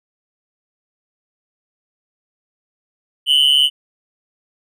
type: tone with amplitude modulation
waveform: triangle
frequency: 2998 Hz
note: F#7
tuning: 22 cents sharp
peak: -5 dBFS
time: 3.26-3.7 s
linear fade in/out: 50 ms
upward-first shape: sine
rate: 142 Hz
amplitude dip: 85%
effects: none